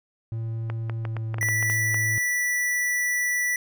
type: tone with pitch glide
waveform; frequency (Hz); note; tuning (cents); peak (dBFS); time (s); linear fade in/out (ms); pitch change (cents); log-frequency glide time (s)
triangle; 113.2 to 111.64; A2 to A2; +50 to +26; -25; 0.32-2.18; 0; -24; 0.99-1.19
type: clicks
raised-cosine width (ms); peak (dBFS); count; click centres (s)
0.5; -18; 11; 0.7 / 0.897 / 1.052 / 1.167 / 1.343 / 1.384 / 1.429 / 1.487 / 1.627 / 1.699 / 1.944
type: tone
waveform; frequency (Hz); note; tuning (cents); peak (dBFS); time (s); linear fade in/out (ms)
square; 1963; B6; -11; -23; 1.41-3.56; 2
type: noise with exponential decay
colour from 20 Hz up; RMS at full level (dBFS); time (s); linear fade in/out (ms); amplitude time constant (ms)
violet; -34; 1.7-2.04; 2; 73
effects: none